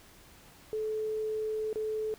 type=tone with dropouts; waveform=sine; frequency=433.4 Hz; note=A4; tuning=26 cents flat; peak=-30 dBFS; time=0.73-2.14 s; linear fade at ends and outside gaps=0 ms; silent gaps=1.729-1.758 s; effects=pink hiss -56 dBFS RMS until 2.18 s